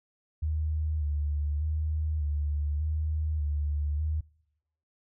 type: tone with vibrato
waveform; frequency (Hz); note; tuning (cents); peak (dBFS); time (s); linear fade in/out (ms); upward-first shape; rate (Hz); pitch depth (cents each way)
sine; 75.5; D2; +48; -26; 0.42-4.21; 10; square; 0.84; 43
effects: noise-tail reverb RT60 0.9 s tail -26 dB re dry